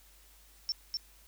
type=tone with echo; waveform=sine; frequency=5410 Hz; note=E8; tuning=44 cents sharp; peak=-29 dBFS; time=0.69-0.72 s; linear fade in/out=0 ms; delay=250 ms; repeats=1; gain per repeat=-2 dB; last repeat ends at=0.97 s; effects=added 50 Hz sine -60 dBFS peak until 1.27 s + white hiss -61 dBFS RMS until 1.27 s